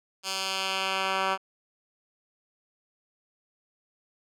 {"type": "tone with band-pass filter sweep", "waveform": "10% pulse", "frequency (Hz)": 191.3, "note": "G3", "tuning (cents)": -42, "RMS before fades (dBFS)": -29, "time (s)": [0.23, 1.38], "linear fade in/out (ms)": 50, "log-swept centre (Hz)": [5200, 1500], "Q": 1.1, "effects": []}